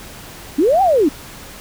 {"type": "linear two-way sweep", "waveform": "sine", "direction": "up then down", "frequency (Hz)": [260, 801, 260], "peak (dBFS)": -10, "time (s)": [0.58, 1.09], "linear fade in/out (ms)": 10, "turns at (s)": 0.82, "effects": ["pink hiss -36 dBFS RMS until 1.6 s"]}